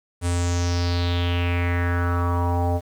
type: tone with low-pass filter sweep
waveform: square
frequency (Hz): 87.31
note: F2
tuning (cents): 0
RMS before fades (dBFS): -22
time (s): 0.21-2.81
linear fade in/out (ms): 50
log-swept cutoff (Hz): 9300 to 670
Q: 4.4
effects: 8-bit